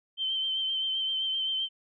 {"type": "tone with vibrato", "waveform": "sine", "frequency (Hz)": 3109, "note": "G7", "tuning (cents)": -15, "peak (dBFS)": -27, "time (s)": [0.17, 1.69], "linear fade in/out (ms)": 50, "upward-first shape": "sine", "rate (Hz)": 7.7, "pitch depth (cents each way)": 26, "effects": []}